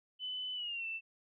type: tone with pitch glide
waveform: sine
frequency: 3012 to 2668 Hz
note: F#7 to E7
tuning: +30 to +20 cents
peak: -37 dBFS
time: 0.19-1.01 s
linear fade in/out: 50 ms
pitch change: -210 cents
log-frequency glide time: 0.54-0.86 s
effects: none